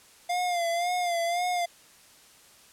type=tone with vibrato; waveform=square; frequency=698.5 Hz; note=F5; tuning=in tune; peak=-26 dBFS; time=0.29-1.66 s; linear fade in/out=10 ms; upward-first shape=sine; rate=1.9 Hz; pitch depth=59 cents each way; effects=white hiss -55 dBFS RMS until 2.72 s + low-pass 11000 Hz 12 dB/octave